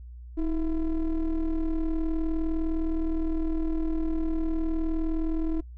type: ring-modulated tone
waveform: triangle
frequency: 169.8 Hz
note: F3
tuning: 48 cents flat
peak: -19 dBFS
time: 0.37-5.61 s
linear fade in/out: 10 ms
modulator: 150 Hz
effects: noise-tail reverb RT60 0.1 s tail -24 dB re dry + added 60 Hz sine -40 dBFS peak until 5.77 s